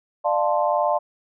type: chord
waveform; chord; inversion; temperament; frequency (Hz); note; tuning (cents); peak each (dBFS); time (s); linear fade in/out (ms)
sine; D minor seventh; none; equal with one note detuned; 596.6 / 698.5 / 880 / 1046.5; D5 / F5 / A5 / C6; +27 / 0 / 0 / 0; -22 / -23 / -24 / -26; 0.24-0.99; 20
effects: none